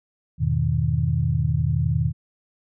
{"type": "chord", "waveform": "sine", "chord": "E major seventh", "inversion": "none", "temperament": "equal with one note detuned", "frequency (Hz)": [82.41, 103.83, 123.47, 155.11], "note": ["E2", "G#2", "B2", "D#3"], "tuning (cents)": [0, 0, 0, -5], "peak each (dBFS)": [-25, -28, -23, -23], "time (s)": [0.38, 2.13], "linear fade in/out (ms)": 50, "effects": []}